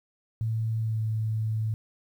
sine tone with pitch glide, 111.8 to 109.82 Hz, A2 to A2, +28 to -3 cents, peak -25 dBFS, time 0.41-1.74 s, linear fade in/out 0 ms, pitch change -31 cents, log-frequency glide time 0.78-1.01 s, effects 10-bit

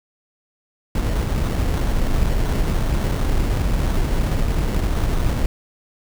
brown noise with sample-and-hold, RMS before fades -19 dBFS, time 0.95-5.46 s, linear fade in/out 2 ms, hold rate 2450 Hz, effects none

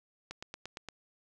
click train, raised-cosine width 0.2 ms, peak -24 dBFS, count 6, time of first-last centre 0.31-0.887 s, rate 8.67 Hz, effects none

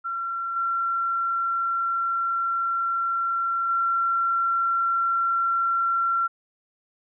sine tone with level steps, 1363 Hz, F6, 43 cents flat, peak -26 / -22 / -20 dBFS, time 0.04-6.28 s, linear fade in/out 20 ms, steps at 0.56 / 3.69 s, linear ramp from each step 5 ms, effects none

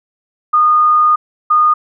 sine tone pair in turn, 1226 / 1226 Hz, D#6 / D#6, -26 / -26 cents, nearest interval unison, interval 0 cents, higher neither, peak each -7 dBFS, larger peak neither, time 0.53-1.16 / 1.5-1.74 s, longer first, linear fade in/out 10 ms, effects none

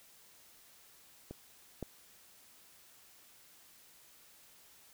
clicks, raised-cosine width 2 ms, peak -30 / -25 dBFS, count 2, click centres 1.31 / 1.827 s, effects white hiss -61 dBFS RMS until 4.93 s

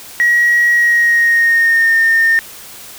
triangle tone with pitch glide, 1906 to 1821 Hz, A#6 to A#6, +38 to -41 cents, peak -5 dBFS, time 0.2-2.39 s, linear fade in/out 0 ms, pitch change -79 cents, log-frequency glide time 0.7-1.96 s, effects tanh soft clip ceiling -5 dBFS + white hiss -34 dBFS RMS until 2.98 s

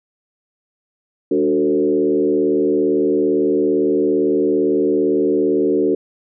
sine tone with frequency modulation, 370 Hz, F#4, in tune, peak -13 dBFS, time 1.31-5.95 s, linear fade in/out 5 ms, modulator 77.7 Hz, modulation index 1.3, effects none

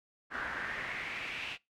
brown noise with band-pass filter sweep, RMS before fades -39 dBFS, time 0.3-1.58 s, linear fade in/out 50 ms, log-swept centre 1500 to 2800 Hz, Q 3.9, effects noise-tail reverb RT60 0.2 s tail -22 dB re dry

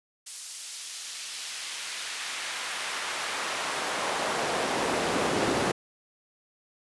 brown noise with high-pass filter sweep, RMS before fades -31 dBFS, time 0.26-5.72 s, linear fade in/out 10 ms, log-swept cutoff 6700 to 290 Hz, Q 0.76, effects resampled to 24000 Hz

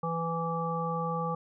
harmonic tone, 166 Hz, E3, 12 cents sharp, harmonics 1 / 3 / 5 / 7, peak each -33 / -35 / -36 / -34 dBFS, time 0.03-1.35 s, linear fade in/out 5 ms, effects none

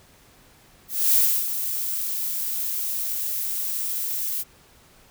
violet noise with ADSR envelope, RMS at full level -17 dBFS, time 0.88-4.44 s, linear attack 260 ms, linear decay 310 ms, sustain -10 dB, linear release 33 ms, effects pink hiss -54 dBFS RMS until 5.1 s

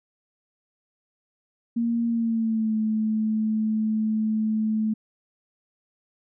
sine tone with pitch glide, 233.1 to 217.5 Hz, A#3 to A3, 0 to -20 cents, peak -21 dBFS, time 1.76-4.94 s, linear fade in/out 10 ms, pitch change -120 cents, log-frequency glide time 2.07-2.75 s, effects none

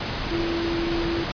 sine tone in noise, 337.2 Hz, E4, 39 cents sharp, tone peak -24 dBFS, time 0.31-1.24 s, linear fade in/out 5 ms, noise pink, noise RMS -28 dBFS, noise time 0-1.32 s, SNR +1 dB, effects resampled to 11025 Hz

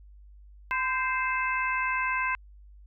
harmonic tone with a mistuned harmonic, 523.3 Hz, C5, in tune, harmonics 2 / 3 / 4 / 5, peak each -29 / -31 / -32 / -33 dBFS, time 0.71-2.35 s, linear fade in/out 0 ms, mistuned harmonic 2, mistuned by -42 cents, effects added 50 Hz sine -48 dBFS peak until 2.86 s

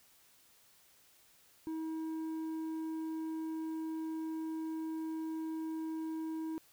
square tone with low-pass filter, 319.6 Hz, D#4, 47 cents sharp, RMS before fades -39 dBFS, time 1.67-6.58 s, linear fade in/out 0 ms, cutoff 690 Hz, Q 0.84, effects white hiss -65 dBFS RMS until 6.72 s

